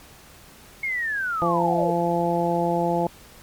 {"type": "linear sweep", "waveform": "sine", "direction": "down", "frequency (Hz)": [2186, 440], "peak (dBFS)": -23, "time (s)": [0.83, 1.91], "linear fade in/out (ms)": 5}
{"type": "harmonic tone", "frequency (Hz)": 171.4, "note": "F3", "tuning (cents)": -32, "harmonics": [1, 2, 3, 4, 5], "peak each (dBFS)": [-26, -26, -26, -26, -26], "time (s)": [1.42, 3.07], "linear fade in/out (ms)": 0}
{"effects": ["pink hiss -48 dBFS RMS until 3.42 s", "MP3 96 kbps"]}